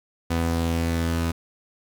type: tone pair together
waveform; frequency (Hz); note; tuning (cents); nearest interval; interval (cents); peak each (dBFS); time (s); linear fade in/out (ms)
sawtooth; 83.1 / 249.5; E2 / B3; +15 / +18; octave + perfect fifth; 1903; -19 / -26; 0.3-1.32; 10
effects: none